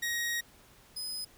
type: tone pair in turn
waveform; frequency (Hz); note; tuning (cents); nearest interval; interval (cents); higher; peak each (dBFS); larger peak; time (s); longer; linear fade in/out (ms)
sawtooth; 1885 / 5032; A#6 / D#8; +19 / +19; octave + perfect fourth; 1700; second; -27 / -33; first; 0.02-0.41 / 0.96-1.25; first; 10
effects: pink hiss -59 dBFS RMS until 1.37 s